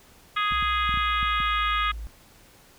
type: harmonic tone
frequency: 415.3 Hz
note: G#4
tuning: in tune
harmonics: 3 / 4 / 5 / 6 / 7 / 8 / 9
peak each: -24 / -32 / -31 / -34 / -37 / -33 / -39 dBFS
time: 0.36-1.92 s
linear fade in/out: 10 ms
type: exponential sweep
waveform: sine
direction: down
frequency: 67.8 to 54 Hz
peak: -32 dBFS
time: 0.51-2.07 s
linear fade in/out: 0 ms
type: clicks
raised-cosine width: 5 ms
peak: -24 dBFS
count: 7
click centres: 0.522 / 0.626 / 0.893 / 0.941 / 0.974 / 1.229 / 1.403 s
effects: pink hiss -54 dBFS RMS until 2.78 s